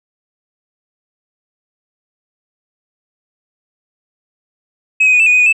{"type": "tone with pitch steps", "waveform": "sine", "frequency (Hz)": [2554, 2517, 2471, 2642, 2467, 2501, 2466, 2624], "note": ["D#7", "D#7", "D#7", "E7", "D#7", "D#7", "D#7", "E7"], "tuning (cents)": [45, 19, -13, 3, -15, 8, -16, -9], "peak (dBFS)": -5, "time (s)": [5, 5.528], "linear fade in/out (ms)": 10, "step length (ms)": 66, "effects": ["tanh soft clip ceiling -5 dBFS"]}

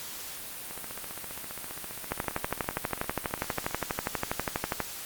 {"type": "two click trains", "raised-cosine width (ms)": 0.5, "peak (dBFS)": [-24, -12], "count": [46, 34], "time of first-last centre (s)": [[0.71, 3.71], [2.12, 4.803]], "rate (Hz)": [15, 12.3], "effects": ["white hiss -40 dBFS RMS until 5.05 s", "Opus 48 kbps"]}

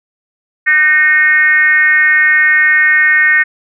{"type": "tone with frequency modulation", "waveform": "sine", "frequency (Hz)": 1840, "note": "A#6", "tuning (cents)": -23, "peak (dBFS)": -6, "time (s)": [0.66, 3.44], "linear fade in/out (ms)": 20, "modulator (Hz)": 321, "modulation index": 0.85, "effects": []}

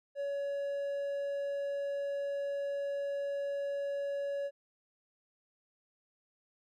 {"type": "tone", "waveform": "triangle", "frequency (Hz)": 563, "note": "C#5", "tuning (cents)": 27, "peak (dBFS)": -31, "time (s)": [0.15, 4.51], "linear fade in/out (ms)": 50, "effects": []}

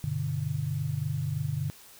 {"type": "chord", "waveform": "sine", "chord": "G major", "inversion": "none", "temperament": "equal", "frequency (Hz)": [98, 123.47, 146.83], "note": ["G2", "B2", "D3"], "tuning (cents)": [0, 0, 0], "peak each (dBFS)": [-35, -33, -30], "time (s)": [0.04, 1.7], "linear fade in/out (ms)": 0, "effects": ["white hiss -52 dBFS RMS until 1.99 s"]}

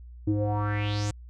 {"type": "tone with low-pass filter sweep", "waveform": "square", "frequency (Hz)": 103.83, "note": "G#2", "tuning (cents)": 0, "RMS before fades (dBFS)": -27, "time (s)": [0.27, 1.11], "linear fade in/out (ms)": 5, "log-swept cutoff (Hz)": [290, 7800], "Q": 4.7, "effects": ["added 60 Hz sine -42 dBFS peak until 1.29 s"]}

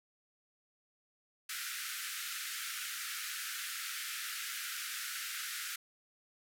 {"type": "band-pass noise", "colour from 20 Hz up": "pink", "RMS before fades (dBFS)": -41, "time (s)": [1.49, 5.76], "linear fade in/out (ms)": 5, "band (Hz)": [1300, 16000], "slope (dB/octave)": 96, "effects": []}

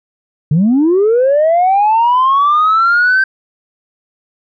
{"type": "linear sweep", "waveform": "sine", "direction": "up", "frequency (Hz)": [138.8, 1568], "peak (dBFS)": -6, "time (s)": [0.51, 3.24], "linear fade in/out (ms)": 5, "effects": ["tanh soft clip ceiling -5 dBFS"]}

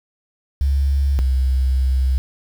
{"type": "tone pair in turn", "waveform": "sine", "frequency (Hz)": [69.3, 65.28], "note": ["C#2", "C2"], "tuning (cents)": [0, -3], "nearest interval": "minor second", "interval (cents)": 103, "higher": "first", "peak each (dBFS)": -14, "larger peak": "neither", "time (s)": [[0.61, 1.19], [1.19, 2.18]], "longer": "second", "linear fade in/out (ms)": 0, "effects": ["7-bit"]}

